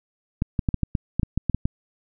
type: clicks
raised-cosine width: 5 ms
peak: -9 dBFS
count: 12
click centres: 0.421 / 0.592 / 0.688 / 0.743 / 0.833 / 0.952 / 1.196 / 1.232 / 1.376 / 1.497 / 1.546 / 1.655 s
effects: none